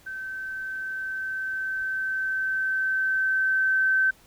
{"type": "tone with level ramp", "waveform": "sine", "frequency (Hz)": 1542, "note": "G6", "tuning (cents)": -29, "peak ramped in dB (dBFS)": [-32, -18], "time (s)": [0.06, 4.11], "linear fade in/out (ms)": 10, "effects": ["pink hiss -56 dBFS RMS until 4.26 s"]}